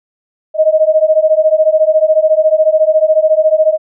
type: beating tone pair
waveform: sine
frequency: 619 / 633 Hz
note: D#5 / D#5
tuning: -9 / +30 cents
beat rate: 14 Hz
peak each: -10 dBFS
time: 0.54-3.78 s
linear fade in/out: 50 ms
effects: none